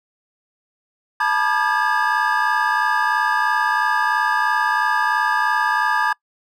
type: tone cluster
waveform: triangle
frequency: 872 / 970 / 1202 / 1626 / 1689 Hz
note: A5 / B5 / D6 / G#6 / G#6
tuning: -16 / -31 / +40 / -37 / +29 cents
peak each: -21 dBFS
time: 1.2-6.13 s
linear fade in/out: 5 ms
effects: noise-tail reverb RT60 0.1 s tail -25 dB re dry